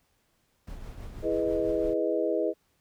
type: noise with tremolo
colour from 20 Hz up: brown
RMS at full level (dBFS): -39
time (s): 0.67-1.94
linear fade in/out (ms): 5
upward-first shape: triangle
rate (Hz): 6.1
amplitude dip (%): 45
type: chord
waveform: sine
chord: E major seventh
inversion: none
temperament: equal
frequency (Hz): 329.6 / 415.3 / 493.9 / 622.3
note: E4 / G#4 / B4 / D#5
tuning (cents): 0 / 0 / 0 / 0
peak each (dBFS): -30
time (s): 1.22-2.54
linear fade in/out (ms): 50
effects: pink hiss -71 dBFS RMS until 2.8 s